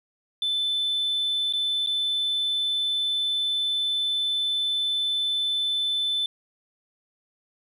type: tone with dropouts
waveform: sine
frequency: 3520 Hz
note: A7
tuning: in tune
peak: -21 dBFS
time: 0.42-6.26 s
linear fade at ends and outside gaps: 2 ms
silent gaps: 1.526-1.535 / 1.863-1.871 s
effects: tanh soft clip ceiling -20 dBFS + 10-bit